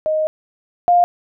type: tone pair in turn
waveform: sine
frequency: 622.3 / 704.2 Hz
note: D#5 / F5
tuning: 0 / +14 cents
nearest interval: major second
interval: 214 cents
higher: second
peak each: -15 / -9 dBFS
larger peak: second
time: 0.06-0.27 / 0.88-1.04 s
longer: first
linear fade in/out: 0 ms
effects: none